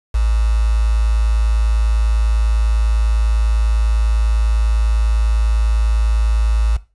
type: tone with quantisation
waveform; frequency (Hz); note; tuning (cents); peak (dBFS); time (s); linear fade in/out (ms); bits
sine; 55; A1; 0; -12; 0.14-6.77; 10; 5
effects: noise-tail reverb RT60 0.3 s tail -17 dB re dry + resampled to 24000 Hz